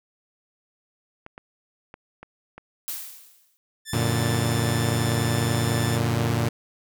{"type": "clicks", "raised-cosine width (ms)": 0.5, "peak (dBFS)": -25, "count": 6, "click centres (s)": [1.264, 1.379, 1.941, 2.23, 2.58, 3.953]}
{"type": "noise with exponential decay", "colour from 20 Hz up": "blue", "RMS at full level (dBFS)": -29, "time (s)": [2.88, 3.57], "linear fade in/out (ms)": 0, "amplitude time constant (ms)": 150}
{"type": "tone with vibrato", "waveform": "10% pulse", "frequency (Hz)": 1760, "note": "A6", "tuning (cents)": 0, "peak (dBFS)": -23, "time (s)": [3.85, 6], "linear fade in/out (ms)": 50, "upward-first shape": "square", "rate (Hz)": 16, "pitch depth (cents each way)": 8}
{"type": "chord", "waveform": "sawtooth", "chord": "Gb augmented", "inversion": "none", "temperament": "equal", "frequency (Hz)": [92.5, 116.54, 146.83], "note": ["Gb2", "Bb2", "D3"], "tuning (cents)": [0, 0, 0], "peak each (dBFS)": [-25, -19, -24], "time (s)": [3.93, 6.49], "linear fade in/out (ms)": 5}
{"effects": []}